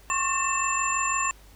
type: tone cluster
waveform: sine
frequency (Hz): 1077 / 1123 / 1795 / 2669 / 7210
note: C6 / C#6 / A6 / E7 / A8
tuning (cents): +50 / +22 / +34 / +21 / +41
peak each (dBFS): -27 / -31 / -34 / -30 / -29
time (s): 0.1-1.31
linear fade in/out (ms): 0
effects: added 50 Hz sine -49 dBFS peak until 1.55 s + pink hiss -55 dBFS RMS until 1.55 s